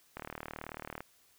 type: click train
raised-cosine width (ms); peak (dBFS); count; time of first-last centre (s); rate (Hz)
0.5; -25; 33; 0.17-1.006; 38.3
effects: white hiss -66 dBFS RMS until 1.38 s